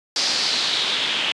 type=noise with low-pass filter sweep; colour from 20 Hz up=white; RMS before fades=-22 dBFS; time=0.16-1.32 s; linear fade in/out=2 ms; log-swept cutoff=5000 to 3000 Hz; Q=3.8; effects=high-pass 200 Hz 12 dB/octave + resampled to 22050 Hz